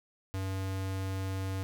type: tone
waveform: square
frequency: 95.6 Hz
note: G2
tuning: 43 cents flat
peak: -33 dBFS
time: 0.34-1.63 s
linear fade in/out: 0 ms
effects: none